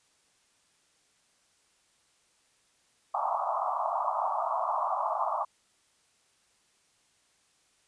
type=band-pass noise; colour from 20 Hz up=white; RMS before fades=-30 dBFS; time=3.14-5.45 s; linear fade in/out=10 ms; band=630 to 1200 Hz; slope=96 dB/octave; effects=white hiss -68 dBFS RMS until 7.87 s + resampled to 22050 Hz